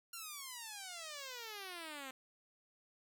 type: exponential sweep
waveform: 5% pulse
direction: down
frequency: 1407 to 257.4 Hz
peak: -34 dBFS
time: 0.13-2.11 s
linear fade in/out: 5 ms
effects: none